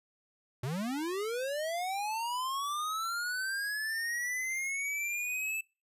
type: linear sweep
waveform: square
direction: up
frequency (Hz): 116.54 to 2637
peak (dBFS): -33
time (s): 0.63-5.61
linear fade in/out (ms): 5
effects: noise-tail reverb RT60 0.3 s tail -24 dB re dry + resampled to 32000 Hz